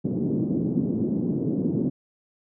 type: band-pass noise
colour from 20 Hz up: pink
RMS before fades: -25 dBFS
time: 0.04-1.9 s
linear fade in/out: 10 ms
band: 160 to 340 Hz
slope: 24 dB/octave
effects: none